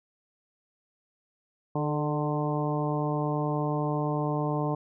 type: harmonic tone with a mistuned harmonic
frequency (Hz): 149.5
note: D3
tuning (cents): +31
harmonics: 1 / 2 / 3 / 4 / 5 / 6 / 7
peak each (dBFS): -29 / -32 / -34 / -35 / -36 / -37 / -37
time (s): 1.75-4.75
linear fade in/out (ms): 5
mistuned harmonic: 3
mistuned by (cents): -34
effects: none